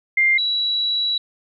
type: tone pair in turn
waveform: sine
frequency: 2100 / 3914 Hz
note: C7 / B7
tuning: +6 / -16 cents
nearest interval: major seventh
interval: 1078 cents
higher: second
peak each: -13 / -18 dBFS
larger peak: first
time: 0.17-0.38 / 0.38-1.18 s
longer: second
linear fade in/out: 5 ms
effects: none